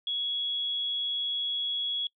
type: tone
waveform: sine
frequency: 3347 Hz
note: G#7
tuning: 13 cents sharp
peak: -28 dBFS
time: 0.07-2.07 s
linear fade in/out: 2 ms
effects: noise-tail reverb RT60 0.1 s tail -23 dB re dry